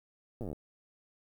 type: slowing click train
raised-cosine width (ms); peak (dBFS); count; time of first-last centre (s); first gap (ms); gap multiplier
2; -27; 12; 0.41-0.53; 8; 1.06
effects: 10-bit